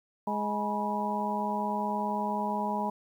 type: harmonic tone with a mistuned harmonic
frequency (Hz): 208.9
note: G#3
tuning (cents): +10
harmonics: 1 / 2 / 3 / 4 / 5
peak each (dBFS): -33 / -39 / -37 / -33 / -33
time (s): 0.27-2.9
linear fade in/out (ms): 5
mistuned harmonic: 5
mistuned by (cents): -120
effects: 10-bit